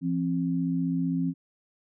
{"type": "tone pair together", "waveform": "sine", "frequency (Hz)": [170, 265.5], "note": ["F3", "C4"], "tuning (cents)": [-46, 25], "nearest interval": "minor sixth", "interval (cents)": 771, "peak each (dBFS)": -27, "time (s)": [0.01, 1.34], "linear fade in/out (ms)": 50, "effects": []}